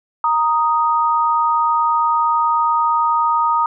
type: tone pair together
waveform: sine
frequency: 932.3 / 1244.5 Hz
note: A#5 / D#6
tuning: 0 / 0 cents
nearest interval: perfect fourth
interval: 500 cents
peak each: -16 dBFS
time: 0.24-3.66 s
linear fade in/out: 2 ms
effects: none